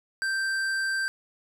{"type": "tone with hard clipping", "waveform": "sine", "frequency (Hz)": 1567, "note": "G6", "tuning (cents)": -1, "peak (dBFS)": -27, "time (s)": [0.22, 1.08], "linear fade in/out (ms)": 0, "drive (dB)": 11, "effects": []}